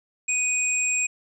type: tone pair together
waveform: sine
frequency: 2489 / 7530 Hz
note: D#7 / A#8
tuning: 0 / +16 cents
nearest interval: octave + perfect fifth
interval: 1916 cents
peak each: -24 dBFS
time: 0.28-1.07 s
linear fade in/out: 10 ms
effects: none